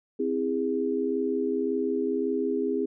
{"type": "chord", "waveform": "sine", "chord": "C augmented", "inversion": "none", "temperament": "just", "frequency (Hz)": [261.6, 327, 408.8], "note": ["C4", "E4", "G#4"], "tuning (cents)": [0, -14, -27], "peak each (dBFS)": [-29, -31, -27], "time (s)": [0.19, 2.86], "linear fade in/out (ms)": 10, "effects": []}